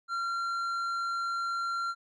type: tone with tanh clipping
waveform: sine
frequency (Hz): 1374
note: F6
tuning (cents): -29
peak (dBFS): -31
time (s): 0.08-1.95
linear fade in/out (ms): 50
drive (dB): 8
effects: none